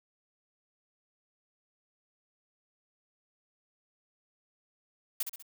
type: noise with echo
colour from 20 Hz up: blue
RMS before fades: -31 dBFS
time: 5.2-5.23 s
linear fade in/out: 5 ms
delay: 65 ms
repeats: 3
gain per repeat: -6 dB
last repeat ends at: 5.425 s
effects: none